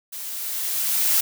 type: noise with level ramp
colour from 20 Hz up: blue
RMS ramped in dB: -34 to -18 dBFS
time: 0.12-1.21 s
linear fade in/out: 10 ms
effects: none